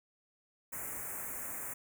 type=band-stop noise; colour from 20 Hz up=white; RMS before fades=-41 dBFS; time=0.72-1.74 s; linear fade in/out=10 ms; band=2300 to 7000 Hz; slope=48 dB/octave; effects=none